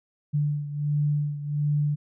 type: beating tone pair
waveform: sine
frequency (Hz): 146.83 / 148.23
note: D3 / D3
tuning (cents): 0 / +16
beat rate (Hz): 1.4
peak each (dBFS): -24 / -29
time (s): 0.33-1.96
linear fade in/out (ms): 20
effects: none